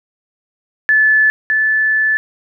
sine tone pair in turn, 1735 / 1742.2 Hz, A6 / A6, -25 / -18 cents, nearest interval unison, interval 7 cents, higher second, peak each -8 / -11 dBFS, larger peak first, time 0.89-1.3 / 1.5-2.17 s, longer second, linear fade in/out 0 ms, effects none

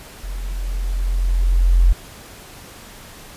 sine tone with level ramp, 43.65 Hz, F1, in tune, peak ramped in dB -25 to -8 dBFS, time 0.23-1.93 s, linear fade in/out 10 ms, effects pink hiss -40 dBFS RMS until 3.36 s + resampled to 32000 Hz

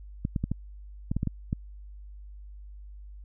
clicks, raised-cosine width 5 ms, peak -15 dBFS, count 9, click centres 0.251 / 0.362 / 0.44 / 0.516 / 1.115 / 1.166 / 1.231 / 1.273 / 1.529 s, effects added 50 Hz sine -42 dBFS peak until 3.24 s

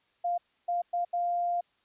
sine tone bursts at uneven times, 699 Hz, F5, 1 cent sharp, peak -26 dBFS, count 4, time 0.24-0.38 / 0.68-0.82 / 0.93-1.05 / 1.13-1.61 s, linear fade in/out 10 ms, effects white hiss -70 dBFS RMS until 1.84 s + resampled to 8000 Hz

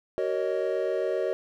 triangle chord, D# minor seventh, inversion first, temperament equal with one note detuned, 377.3 / 466.2 / 554.4 / 622.3 Hz, F#4 / A#4 / C#5 / D#5, +34 / 0 / 0 / 0 cents, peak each -28 / -29 / -29 / -29 dBFS, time 0.18-1.33 s, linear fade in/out 0 ms, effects none

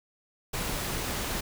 pink noise, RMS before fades -32 dBFS, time 0.53-1.41 s, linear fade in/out 10 ms, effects none

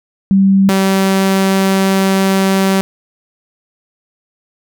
sine / sawtooth tone pair in turn, 194.2 / 192.64 Hz, G3 / G3, -16 / -30 cents, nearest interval unison, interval 14 cents, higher first, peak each -6 dBFS, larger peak neither, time 0.31-0.69 / 0.69-2.81 s, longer second, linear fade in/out 0 ms, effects none

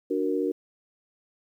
sine chord, D augmented, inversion none, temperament equal with one note detuned, 293.7 / 368.9 / 466.2 Hz, D4 / F#4 / A#4, 0 / -5 / 0 cents, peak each -28 dBFS, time 0.1-0.52 s, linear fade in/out 10 ms, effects 10-bit

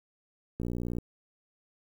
click train, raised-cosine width 3 ms, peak -21 dBFS, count 24, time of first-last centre 0.6-0.985 s, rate 59.8 Hz, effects 9-bit

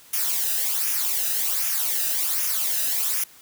blue noise with flanger, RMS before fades -24 dBFS, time 0.13-3.24 s, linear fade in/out 5 ms, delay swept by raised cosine 0.24 to 0.92 ms, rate 1.3 Hz, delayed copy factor -0.65, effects white hiss -50 dBFS RMS until 3.41 s

